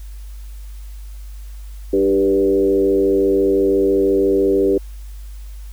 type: tone with frequency modulation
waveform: sine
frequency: 392 Hz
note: G4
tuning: in tune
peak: -12 dBFS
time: 1.93-4.78 s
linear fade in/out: 5 ms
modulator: 94.1 Hz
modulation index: 1
effects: added 50 Hz sine -30 dBFS peak until 5.72 s + white hiss -50 dBFS RMS until 5.72 s

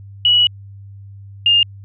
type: tone pair in turn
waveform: sine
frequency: 2929 / 2819 Hz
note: F#7 / F7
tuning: -18 / +16 cents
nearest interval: minor second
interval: 66 cents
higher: first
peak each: -9 dBFS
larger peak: neither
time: 0.25-0.47 / 1.46-1.63 s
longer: first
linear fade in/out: 2 ms
effects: added 99 Hz sine -34 dBFS peak until 1.84 s

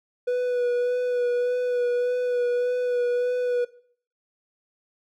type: tone with vibrato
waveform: triangle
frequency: 491.3 Hz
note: B4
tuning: 9 cents flat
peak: -19 dBFS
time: 0.27-3.65 s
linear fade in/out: 10 ms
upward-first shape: sine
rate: 1.7 Hz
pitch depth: 19 cents each way
effects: noise-tail reverb RT60 0.5 s tail -17 dB re dry

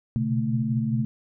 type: tone cluster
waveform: sine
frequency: 122.8 / 127.8 / 140.7 / 221.2 Hz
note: B2 / C3 / C#3 / A3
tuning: -9 / -40 / +26 / +9 cents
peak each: -27 / -32 / -29 / -25 dBFS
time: 0.16-1.05 s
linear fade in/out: 0 ms
effects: none

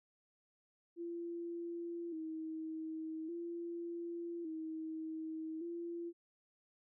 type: tone with vibrato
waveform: sine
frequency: 329.6 Hz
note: E4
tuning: in tune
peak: -40 dBFS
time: 0.96-6.13 s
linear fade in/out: 50 ms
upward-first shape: square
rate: 0.43 Hz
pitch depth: 60 cents each way
effects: none

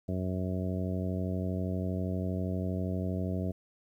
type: harmonic tone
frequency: 92.5 Hz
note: F#2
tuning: in tune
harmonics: 1 / 2 / 3 / 4 / 5 / 6 / 7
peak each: -33 / -34 / -39 / -42 / -44 / -45 / -42 dBFS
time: 0.08-3.52 s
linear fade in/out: 10 ms
effects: 11-bit

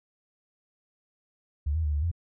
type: tone with pitch steps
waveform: sine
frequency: 72.9 / 80.6 / 74.5 / 73.1 / 85 Hz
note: D2 / E2 / D2 / D2 / F2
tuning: -12 / -38 / +25 / -7 / -46 cents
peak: -24 dBFS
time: 1.66-2.115 s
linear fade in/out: 10 ms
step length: 91 ms
effects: none

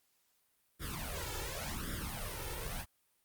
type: noise with flanger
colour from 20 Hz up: pink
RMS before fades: -40 dBFS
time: 0.79-2.86 s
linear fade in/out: 50 ms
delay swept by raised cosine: 0.57 to 2.27 ms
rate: 0.89 Hz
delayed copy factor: +0.9
effects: white hiss -75 dBFS RMS until 3.24 s + Opus 48 kbps

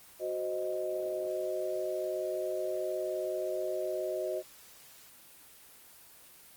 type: chord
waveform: sine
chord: C diminished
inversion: second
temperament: equal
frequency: 370 / 523.3 / 622.3 Hz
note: Gb4 / C5 / Eb5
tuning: 0 / 0 / 0 cents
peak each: -36 / -38 / -34 dBFS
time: 0.19-4.43 s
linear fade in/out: 50 ms
effects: white hiss -55 dBFS RMS until 6.56 s + Opus 24 kbps

